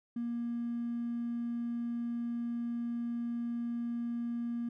triangle tone with hard clipping, 236.3 Hz, A#3, 24 cents sharp, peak -33 dBFS, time 0.16-4.69 s, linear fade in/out 5 ms, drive 3 dB, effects none

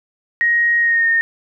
sine tone with pitch glide, 1880 to 1836 Hz, A#6 to A#6, +14 to -27 cents, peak -12 dBFS, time 0.41-1.21 s, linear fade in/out 0 ms, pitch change -41 cents, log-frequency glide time 0.79-1.07 s, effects none

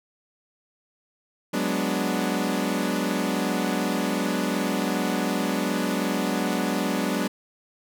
sawtooth chord, G# half-diminished seventh, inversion third, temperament equal, 185 / 207.7 / 246.9 / 293.7 Hz, F#3 / G#3 / B3 / D4, 0 / 0 / 0 / 0 cents, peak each -25 dBFS, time 1.53-7.28 s, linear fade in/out 10 ms, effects none

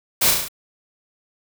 white noise with echo, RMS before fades -17 dBFS, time 0.21-0.31 s, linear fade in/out 10 ms, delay 35 ms, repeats 5, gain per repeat -3 dB, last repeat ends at 0.485 s, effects none

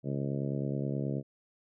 harmonic tone, 69.4 Hz, C#2, 3 cents sharp, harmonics 2 / 3 / 4 / 5 / 6 / 7 / 8 / 9, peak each -33 / -37 / -39 / -41 / -43 / -44 / -45 / -46 dBFS, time 0.03-1.23 s, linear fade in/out 50 ms, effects none

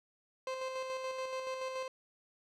30% pulse tone with tremolo, 521 Hz, C5, 7 cents flat, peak -33 dBFS, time 0.47-1.88 s, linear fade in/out 2 ms, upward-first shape square, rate 7 Hz, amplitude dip 35%, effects low-pass 6000 Hz 12 dB/octave

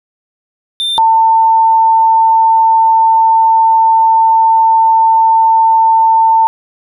triangle / sine tone pair in turn, 3586 / 896.5 Hz, A7 / A5, +32 / +32 cents, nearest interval 2 octaves, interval 2400 cents, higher first, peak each -11 / -5 dBFS, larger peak second, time 0.8-0.98 / 0.98-6.47 s, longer second, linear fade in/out 0 ms, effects none

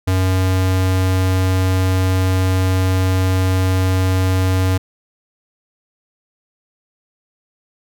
square tone, 93.4 Hz, F#2, 17 cents sharp, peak -14 dBFS, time 0.07-4.78 s, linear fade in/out 10 ms, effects none

